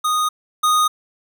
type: tone pair in turn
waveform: square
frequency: 1239 / 1239 Hz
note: D#6 / D#6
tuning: -8 / -8 cents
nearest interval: unison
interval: 0 cents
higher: neither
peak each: -17 / -14 dBFS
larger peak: second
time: 0.04-0.29 / 0.63-0.88 s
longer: neither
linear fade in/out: 10 ms
effects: none